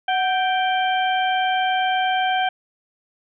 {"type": "harmonic tone with a mistuned harmonic", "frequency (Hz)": 784, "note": "G5", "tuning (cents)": 0, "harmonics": [1, 2, 3, 4], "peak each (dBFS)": [-19, -25, -30, -28], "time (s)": [0.08, 2.49], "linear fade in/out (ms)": 5, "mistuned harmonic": 1, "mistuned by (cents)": -89, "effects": []}